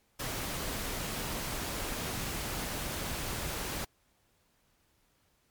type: noise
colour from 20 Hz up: pink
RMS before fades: -36 dBFS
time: 0.19-3.85 s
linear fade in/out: 10 ms
effects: pink hiss -71 dBFS RMS until 5.5 s + MP3 96 kbps